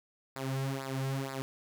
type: tone with flanger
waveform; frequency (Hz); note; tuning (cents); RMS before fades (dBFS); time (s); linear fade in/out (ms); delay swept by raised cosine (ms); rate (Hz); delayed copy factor
sawtooth; 134.5; C3; +48; -35; 0.36-1.42; 0; 0.32 to 3.42; 2.1; -0.85
effects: none